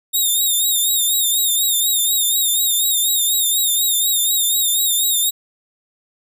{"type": "tone with vibrato", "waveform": "5% pulse", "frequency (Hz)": 3695, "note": "A#7", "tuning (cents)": -16, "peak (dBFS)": -8, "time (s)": [0.13, 5.31], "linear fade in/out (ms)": 20, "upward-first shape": "sine", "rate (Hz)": 4.1, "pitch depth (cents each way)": 69, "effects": []}